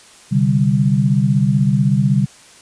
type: chord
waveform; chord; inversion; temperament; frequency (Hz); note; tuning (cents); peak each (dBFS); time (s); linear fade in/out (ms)
sine; C suspended second; none; equal; 130.81 / 146.83 / 196; C3 / D3 / G3; 0 / 0 / 0; -16; 0.31-2.26; 20
effects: white hiss -44 dBFS RMS until 2.61 s + resampled to 22050 Hz